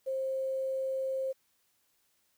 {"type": "tone with quantisation", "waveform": "sine", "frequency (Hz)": 530, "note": "C5", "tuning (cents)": 22, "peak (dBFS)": -30, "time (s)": [0.06, 1.33], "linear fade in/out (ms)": 20, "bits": 10, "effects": ["white hiss -73 dBFS RMS until 2.37 s"]}